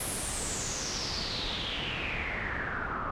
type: noise with low-pass filter sweep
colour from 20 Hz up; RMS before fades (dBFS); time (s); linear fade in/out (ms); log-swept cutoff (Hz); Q
pink; -34; 0-3.11; 5; 11000 to 1200; 5.7
effects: none